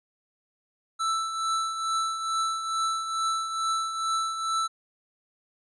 square tone with tremolo, 1323 Hz, E6, 6 cents sharp, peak -24 dBFS, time 0.99-4.68 s, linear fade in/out 20 ms, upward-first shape triangle, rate 2.3 Hz, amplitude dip 60%, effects resampled to 22050 Hz

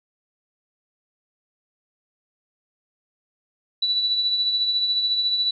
sine tone with tremolo, 3951 Hz, B7, in tune, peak -17 dBFS, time 3.82-5.51 s, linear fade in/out 5 ms, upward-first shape triangle, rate 14 Hz, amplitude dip 50%, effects none

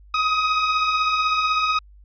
sawtooth beating tone pair, 1246 / 1262 Hz, D#6 / D#6, +2 / +24 cents, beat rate 16 Hz, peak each -24 / -15 dBFS, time 0.14-1.79 s, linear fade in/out 5 ms, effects added 50 Hz sine -45 dBFS peak until 2.04 s + resampled to 11025 Hz

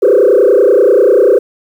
sine tone with frequency modulation, 449.4 Hz, A4, 37 cents sharp, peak -3 dBFS, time 0.02-1.39 s, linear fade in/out 10 ms, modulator 30.3 Hz, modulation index 2.7, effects tanh soft clip ceiling -1 dBFS + 7-bit

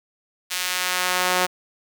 sawtooth tone with high-pass filter sweep, 181.8 Hz, F#3, 30 cents flat, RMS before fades -23 dBFS, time 0.5-1.47 s, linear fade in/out 20 ms, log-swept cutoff 2700 to 610 Hz, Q 0.7, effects none

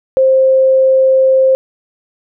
sine tone, 527 Hz, C5, 12 cents sharp, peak -6 dBFS, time 0.17-1.55 s, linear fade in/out 0 ms, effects none

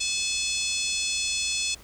harmonic tone, 860 Hz, A5, 40 cents flat, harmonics 3 / 4 / 5 / 6 / 7 / 8 / 9 / 10, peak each -31 / -32 / -33 / -34 / -34 / -35 / -36 / -36 dBFS, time 0-1.75 s, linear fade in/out 10 ms, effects added 55 Hz sine -51 dBFS peak until 1.83 s + pink hiss -51 dBFS RMS until 1.83 s

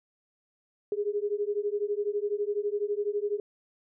sine beating tone pair, 406.3 / 418.3 Hz, G#4 / G#4, -38 / +12 cents, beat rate 12 Hz, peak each -30 dBFS, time 0.92-3.4 s, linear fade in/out 2 ms, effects none

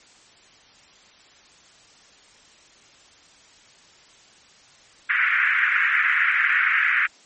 white band-pass noise, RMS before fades -20 dBFS, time 5.09-7.07 s, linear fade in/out 10 ms, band 1400 to 2200 Hz, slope 48 dB/octave, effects white hiss -52 dBFS RMS until 7.25 s + MP3 32 kbps

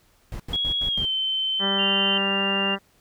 brown noise bursts, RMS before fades -32 dBFS, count 5, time 0.32-1.053 s, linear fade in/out 0 ms, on 77 ms, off 87 ms
sine tone with pitch glide, 3322 to 3082 Hz, G#7 to G7, 0 to -30 cents, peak -22 dBFS, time 0.53-2.18 s, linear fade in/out 5 ms, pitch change -130 cents, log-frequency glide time 0.88-1.09 s
harmonic tone, 196.5 Hz, G3, 4 cents sharp, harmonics 1 / 2 / 3 / 4 / 5 / 6 / 7 / 8 / 9 / 10, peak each -28 / -31 / -33 / -34 / -35 / -36 / -36 / -37 / -38 / -38 dBFS, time 1.59-2.79 s, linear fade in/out 50 ms
sine tone, 2794 Hz, F7, in tune, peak -23 dBFS, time 1.78-2.76 s, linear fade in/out 20 ms
effects pink hiss -61 dBFS RMS until 3 s

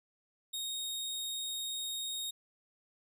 sawtooth tone, 3729 Hz, A#7, in tune, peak -33 dBFS, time 0.53-2.31 s, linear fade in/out 10 ms, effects none

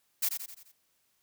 blue noise with echo, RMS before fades -28 dBFS, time 0.22-0.29 s, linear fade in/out 10 ms, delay 86 ms, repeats 5, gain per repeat -6 dB, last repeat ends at 0.72 s, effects white hiss -73 dBFS RMS until 1.22 s

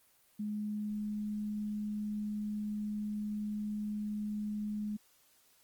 sine tone, 210 Hz, G#3, 19 cents sharp, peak -34 dBFS, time 0.39-4.97 s, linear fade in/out 10 ms, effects white hiss -67 dBFS RMS until 5.63 s + Opus 24 kbps

